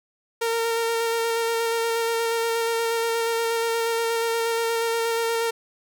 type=tone with vibrato; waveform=sawtooth; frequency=459.5 Hz; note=A#4; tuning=25 cents flat; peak=-18 dBFS; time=0.41-5.51 s; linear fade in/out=10 ms; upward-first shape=square; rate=8.4 Hz; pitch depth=12 cents each way; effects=none

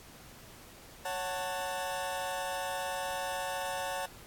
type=chord; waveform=sawtooth; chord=F# minor; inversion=second; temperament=just; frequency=555 / 740 / 888 Hz; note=C#5 / F#5 / A5; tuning=+2 / 0 / +16 cents; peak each=-34 dBFS; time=1.05-4.06 s; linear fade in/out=5 ms; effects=pink hiss -53 dBFS RMS until 4.26 s + AAC 64 kbps

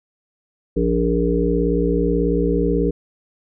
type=harmonic tone; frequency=58.27 Hz; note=A#1; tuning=in tune; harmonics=1 / 3 / 5 / 7 / 8; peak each=-22 / -22 / -22 / -22 / -22 dBFS; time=0.76-2.91 s; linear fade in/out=10 ms; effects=none

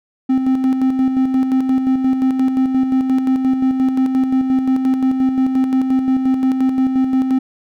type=tone with tremolo; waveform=triangle; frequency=261.6 Hz; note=C4; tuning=in tune; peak=-9 dBFS; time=0.29-7.39 s; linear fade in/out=10 ms; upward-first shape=square; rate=5.7 Hz; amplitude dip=45%; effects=none

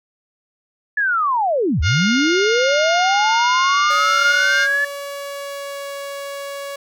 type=linear two-way sweep; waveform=sine; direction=down then up; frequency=1733 to 65.3 to 1733 Hz; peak=-15 dBFS; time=0.97-4.85 s; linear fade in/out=5 ms; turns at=1.81 s
type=harmonic tone; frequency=711 Hz; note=F5; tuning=31 cents sharp; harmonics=2 / 3 / 4 / 5 / 6 / 7 / 8 / 9; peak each=-20 / -24 / -26 / -28 / -30 / -31 / -32 / -33 dBFS; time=1.82-4.68 s; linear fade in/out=50 ms
type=tone with pitch glide; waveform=sawtooth; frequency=569 to 560.8 Hz; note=C#5 to C#5; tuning=+45 to +20 cents; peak=-23 dBFS; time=3.9-6.76 s; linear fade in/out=5 ms; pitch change=-25 cents; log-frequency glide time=4.28-5.88 s
effects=none

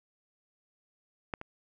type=clicks; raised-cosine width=0.5 ms; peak=-18 / -26 dBFS; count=2; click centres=1.338 / 1.414 s; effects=none

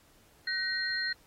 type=tone cluster; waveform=sine; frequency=1517 / 1888 / 4197 Hz; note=F#6 / A#6 / C8; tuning=+43 / +22 / +5 cents; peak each=-37 / -32 / -34 dBFS; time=0.47-1.13 s; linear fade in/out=5 ms; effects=pink hiss -63 dBFS RMS until 1.26 s + AAC 48 kbps

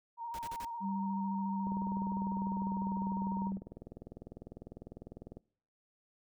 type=tone with vibrato; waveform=sine; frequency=932.3 Hz; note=A#5; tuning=in tune; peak=-38 dBFS; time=0.17-3.52 s; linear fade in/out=50 ms; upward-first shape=square; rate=14 Hz; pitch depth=26 cents each way
type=noise bursts; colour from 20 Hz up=pink; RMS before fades=-48 dBFS; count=4; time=0.34-0.648 s; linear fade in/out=0 ms; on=47 ms; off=40 ms
type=tone with pitch glide; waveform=sine; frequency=196 to 194.76 Hz; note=G3 to G3; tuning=0 to -11 cents; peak=-34 dBFS; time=0.8-3.6 s; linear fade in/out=50 ms; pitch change=-11 cents; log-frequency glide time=1.92-3.1 s
type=click train; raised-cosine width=2 ms; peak=-32 dBFS; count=75; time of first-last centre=1.67-5.37 s; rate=20 Hz
effects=noise-tail reverb RT60 0.6 s tail -26 dB re dry

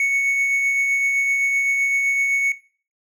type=tone with tremolo; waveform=triangle; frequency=2217 Hz; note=C#7; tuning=in tune; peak=-14 dBFS; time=0-2.52 s; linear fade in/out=2 ms; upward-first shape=triangle; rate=7.8 Hz; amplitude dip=30%; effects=noise-tail reverb RT60 0.4 s tail -17 dB re dry

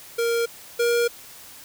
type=tone pair in turn; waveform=square; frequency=466.2 / 473 Hz; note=A#4 / A#4; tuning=0 / +25 cents; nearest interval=unison; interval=25 cents; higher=second; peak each=-21 / -19 dBFS; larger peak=second; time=0.18-0.46 / 0.79-1.08 s; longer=second; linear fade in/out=10 ms; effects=white hiss -44 dBFS RMS until 1.64 s

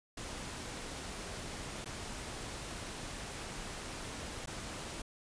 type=noise with dropouts; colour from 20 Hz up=pink; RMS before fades=-43 dBFS; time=0.17-5.02 s; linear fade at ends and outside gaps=5 ms; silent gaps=1.846-1.857 / 4.46-4.472 s; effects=resampled to 22050 Hz

